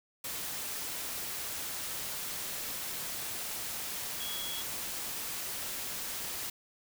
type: tone in noise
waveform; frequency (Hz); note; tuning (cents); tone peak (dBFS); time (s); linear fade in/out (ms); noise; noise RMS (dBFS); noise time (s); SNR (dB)
sine; 3338; G#7; +8; -39; 4.2-4.62; 5; white; -38; 0.24-6.5; -4
effects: none